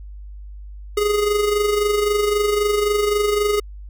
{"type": "tone with amplitude modulation", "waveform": "square", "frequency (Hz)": 415.3, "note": "G#4", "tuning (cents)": 0, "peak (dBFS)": -15, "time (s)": [0.97, 3.6], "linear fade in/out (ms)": 5, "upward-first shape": "sine", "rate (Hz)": 23.8, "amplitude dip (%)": 50, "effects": ["added 50 Hz sine -33 dBFS peak until 3.89 s"]}